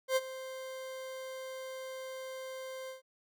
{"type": "tone with ADSR envelope", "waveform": "40% pulse", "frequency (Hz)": 523, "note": "C5", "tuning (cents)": -1, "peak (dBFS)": -24, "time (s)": [0.08, 3.02], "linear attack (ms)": 82, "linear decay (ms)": 36, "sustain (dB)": -16, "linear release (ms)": 130, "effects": []}